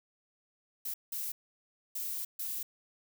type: noise bursts at uneven times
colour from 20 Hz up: violet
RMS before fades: -37 dBFS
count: 4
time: 0.85-0.94 / 1.12-1.32 / 1.95-2.25 / 2.39-2.63 s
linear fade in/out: 5 ms
effects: none

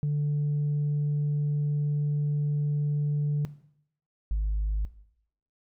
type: tone pair in turn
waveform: sine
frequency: 146.83 / 51.91 Hz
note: D3 / G#1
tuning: 0 / 0 cents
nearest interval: octave + tritone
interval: 1800 cents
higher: first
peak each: -22 dBFS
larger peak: neither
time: 0.03-3.45 / 4.31-4.85 s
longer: first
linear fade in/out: 0 ms
effects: noise-tail reverb RT60 0.7 s tail -17 dB re dry + tanh soft clip ceiling -22 dBFS

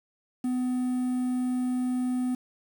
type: tone with quantisation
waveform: triangle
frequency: 251.2 Hz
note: B3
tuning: 30 cents sharp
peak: -23 dBFS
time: 0.44-2.35 s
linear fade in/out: 5 ms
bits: 8
effects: none

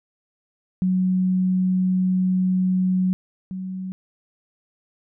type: tone pair in turn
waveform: sine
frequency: 185 / 187.04 Hz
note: F#3 / F#3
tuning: 0 / +19 cents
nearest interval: unison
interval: 19 cents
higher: second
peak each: -17 / -27 dBFS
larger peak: first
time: 0.82-3.13 / 3.51-3.92 s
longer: first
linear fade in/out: 0 ms
effects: none

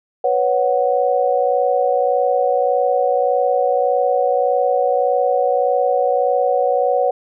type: chord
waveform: sine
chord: B suspended second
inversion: none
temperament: just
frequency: 493.9 / 555.6 / 740.8 Hz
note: B4 / C#5 / F#5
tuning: 0 / +4 / +2 cents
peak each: -18 dBFS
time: 0.24-7.11 s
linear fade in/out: 5 ms
effects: none

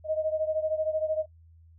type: beating tone pair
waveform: sine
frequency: 622.3 / 635.3 Hz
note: D#5 / D#5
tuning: 0 / +36 cents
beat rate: 13 Hz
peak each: -27 / -31 dBFS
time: 0.04-1.26 s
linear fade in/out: 50 ms
effects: noise-tail reverb RT60 0.1 s tail -19 dB re dry + added 82 Hz sine -52 dBFS peak until 1.78 s

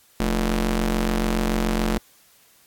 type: ring-modulated tone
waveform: sawtooth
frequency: 130.81 Hz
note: C3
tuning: in tune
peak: -13 dBFS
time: 0.2-1.98 s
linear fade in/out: 2 ms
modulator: 88.9 Hz
effects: white hiss -56 dBFS RMS until 2.66 s + AAC 64 kbps

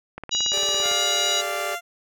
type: click train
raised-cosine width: 0.5 ms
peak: -19 dBFS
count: 14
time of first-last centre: 0.18-0.914 s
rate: 17.7 Hz
type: harmonic tone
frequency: 964 Hz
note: B5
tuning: 42 cents flat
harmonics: 3 / 4 / 5 / 6 / 7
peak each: -26 / -24 / -32 / -31 / -29 dBFS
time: 0.31-1.42 s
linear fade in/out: 20 ms
type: chord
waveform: sawtooth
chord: G suspended second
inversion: none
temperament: equal with one note detuned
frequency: 392 / 429.5 / 587.3 Hz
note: G4 / A4 / D5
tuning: 0 / -42 / 0 cents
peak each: -31 / -32 / -26 dBFS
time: 0.52-1.76 s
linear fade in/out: 20 ms
type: tone with pitch glide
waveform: 15% pulse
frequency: 703 to 693.7 Hz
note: F5 to F5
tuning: +11 to -12 cents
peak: -21 dBFS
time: 0.81-1.81 s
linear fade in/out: 50 ms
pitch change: -23 cents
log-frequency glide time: 1.29-1.42 s
effects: none

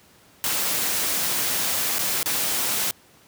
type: noise with dropouts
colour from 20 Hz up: white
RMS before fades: -24 dBFS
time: 0.44-2.91 s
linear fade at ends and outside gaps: 0 ms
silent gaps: 1.984-1.992 / 2.23-2.259 s
effects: pink hiss -54 dBFS RMS until 3.27 s + high-pass 100 Hz 12 dB/octave

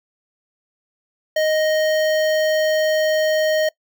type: tone with notch filter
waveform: square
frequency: 622.3 Hz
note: D#5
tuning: in tune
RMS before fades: -18 dBFS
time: 1.36-3.69 s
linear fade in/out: 5 ms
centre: 9700 Hz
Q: 0.9
effects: noise-tail reverb RT60 0.1 s tail -23 dB re dry

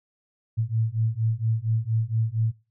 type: beating tone pair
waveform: sine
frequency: 110 / 114.3 Hz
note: A2 / A#2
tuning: 0 / -34 cents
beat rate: 4.3 Hz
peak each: -25 dBFS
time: 0.57-2.52 s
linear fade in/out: 20 ms
effects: noise-tail reverb RT60 0.3 s tail -21 dB re dry

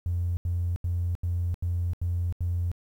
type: tone bursts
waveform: triangle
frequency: 87.31 Hz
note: F2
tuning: in tune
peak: -21 dBFS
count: 7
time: 0.06-2.716 s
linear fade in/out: 0 ms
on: 310 ms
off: 81 ms
effects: tanh soft clip ceiling -22 dBFS + 10-bit

